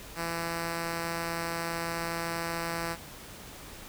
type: tone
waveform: 5% pulse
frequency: 167.6 Hz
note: E3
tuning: 29 cents sharp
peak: -20 dBFS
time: 0.15-2.97 s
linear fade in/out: 50 ms
effects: pink hiss -46 dBFS RMS until 3.88 s